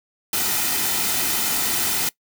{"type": "noise with comb filter", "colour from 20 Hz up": "white", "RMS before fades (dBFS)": -22, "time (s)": [0.33, 2.09], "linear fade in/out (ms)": 2, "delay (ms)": 1.8, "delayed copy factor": -0.5, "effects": ["noise-tail reverb RT60 0.1 s tail -21 dB re dry"]}